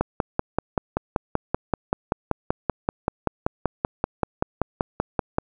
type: click train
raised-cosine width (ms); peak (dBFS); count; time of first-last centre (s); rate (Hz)
1; -6; 29; 0.01-5.384; 5.21
effects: none